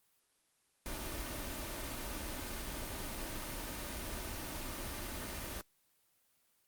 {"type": "noise with comb filter", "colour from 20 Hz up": "pink", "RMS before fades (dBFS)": -41, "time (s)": [0.86, 5.61], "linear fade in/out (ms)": 0, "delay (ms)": 3.3, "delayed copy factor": 0.5, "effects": ["white hiss -74 dBFS RMS until 6.67 s", "Opus 24 kbps"]}